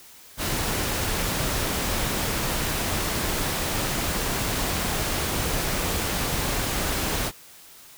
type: noise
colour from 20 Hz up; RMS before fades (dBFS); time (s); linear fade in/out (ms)
pink; -26; 0.37-7.32; 50
effects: white hiss -48 dBFS RMS until 7.97 s